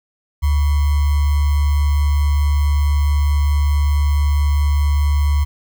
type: tone with sample-and-hold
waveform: sine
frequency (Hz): 72.7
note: D2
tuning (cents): -17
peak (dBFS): -12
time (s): 0.42-5.45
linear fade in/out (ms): 20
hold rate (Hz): 1050
effects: none